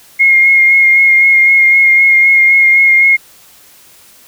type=tone with vibrato; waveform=sine; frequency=2144 Hz; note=C7; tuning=42 cents sharp; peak=-4 dBFS; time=0.19-3.17 s; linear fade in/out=20 ms; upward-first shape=sine; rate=3.9 Hz; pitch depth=19 cents each way; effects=white hiss -42 dBFS RMS until 4.27 s